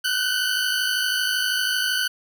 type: tone pair together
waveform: 20% pulse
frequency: 1476 / 1528.7 Hz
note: F#6 / G6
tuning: -5 / -44 cents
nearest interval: minor second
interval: 61 cents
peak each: -19 dBFS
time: 0.04-2.08 s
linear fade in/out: 10 ms
effects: none